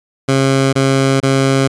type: tone bursts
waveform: 15% pulse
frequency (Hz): 135.1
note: C#3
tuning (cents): -44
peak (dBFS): -4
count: 3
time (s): 0.28-1.678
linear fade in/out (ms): 10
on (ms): 450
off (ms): 24
effects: resampled to 22050 Hz